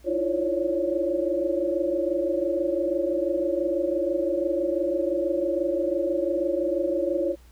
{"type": "tone cluster", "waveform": "sine", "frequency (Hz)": [310.1, 326.4, 349, 547, 573], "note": ["D#4", "E4", "F4", "C#5", "D5"], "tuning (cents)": [-6, -17, -1, -23, -43], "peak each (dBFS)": [-34, -32, -27, -26, -30], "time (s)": [0.04, 7.36], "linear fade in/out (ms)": 50, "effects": ["added 60 Hz sine -49 dBFS peak until 7.51 s", "pink hiss -59 dBFS RMS until 7.51 s"]}